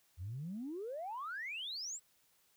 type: exponential sweep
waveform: sine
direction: up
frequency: 80.4 to 8040 Hz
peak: -39 dBFS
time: 0.17-2 s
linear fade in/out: 50 ms
effects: tanh soft clip ceiling -35 dBFS + white hiss -72 dBFS RMS until 2.56 s